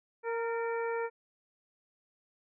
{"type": "harmonic tone with a mistuned harmonic", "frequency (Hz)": 462.6, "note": "A#4", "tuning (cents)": -13, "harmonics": [1, 2, 3, 4, 5], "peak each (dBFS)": [-32, -38, -42, -44, -46], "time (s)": [0.23, 1.1], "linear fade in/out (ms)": 50, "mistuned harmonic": 4, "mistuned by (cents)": -35, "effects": []}